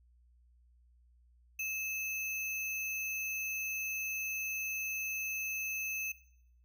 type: tone with sample-and-hold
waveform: sine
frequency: 2600 Hz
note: E7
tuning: 24 cents flat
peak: -34 dBFS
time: 1.59-6.12 s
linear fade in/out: 5 ms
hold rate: 8820 Hz
effects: noise-tail reverb RT60 0.7 s tail -18 dB re dry + added 60 Hz sine -62 dBFS peak until 6.64 s